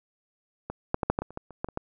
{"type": "clicks", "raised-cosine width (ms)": 1, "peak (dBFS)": [-19, -9, -12, -7, -12, -18, -30, -20, -30, -15, -24, -16], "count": 12, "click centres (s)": [0.7, 0.944, 1.032, 1.1, 1.189, 1.22, 1.306, 1.374, 1.507, 1.645, 1.687, 1.774], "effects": []}